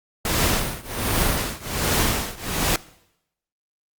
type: noise with tremolo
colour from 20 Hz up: pink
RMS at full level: -19 dBFS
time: 0.25-2.76 s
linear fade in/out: 2 ms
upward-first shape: triangle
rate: 1.3 Hz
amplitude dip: 95%
effects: noise-tail reverb RT60 0.8 s tail -20 dB re dry + Opus 48 kbps